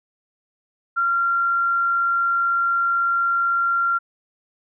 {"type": "tone", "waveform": "sine", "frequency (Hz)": 1379, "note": "F6", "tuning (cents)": -22, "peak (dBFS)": -17, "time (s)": [0.96, 3.99], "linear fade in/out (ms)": 20, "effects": []}